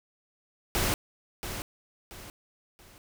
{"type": "noise with echo", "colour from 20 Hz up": "pink", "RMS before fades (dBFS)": -27, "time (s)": [0.75, 0.94], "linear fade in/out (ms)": 0, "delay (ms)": 680, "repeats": 3, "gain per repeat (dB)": -9, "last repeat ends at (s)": 2.98, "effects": []}